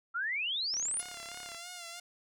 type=exponential sweep; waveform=sine; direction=up; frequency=1324 to 10470 Hz; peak=-31 dBFS; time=0.14-1.02 s; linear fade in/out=20 ms
type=click train; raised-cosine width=0.3 ms; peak=-32 dBFS; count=29; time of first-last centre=0.74-1.547 s; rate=34.7 Hz
type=tone with vibrato; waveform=5% pulse; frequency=698.5 Hz; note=F5; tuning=in tune; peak=-31 dBFS; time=0.99-2 s; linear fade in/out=5 ms; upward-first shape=sine; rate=3.1 Hz; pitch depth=57 cents each way
effects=none